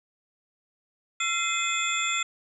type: tone cluster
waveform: sine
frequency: 1351 / 2081 / 2530 / 3441 / 7270 Hz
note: E6 / C7 / D#7 / A7 / A#8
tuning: +42 / -10 / +28 / -39 / -44 cents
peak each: -31 dBFS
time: 1.2-2.23 s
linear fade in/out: 5 ms
effects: none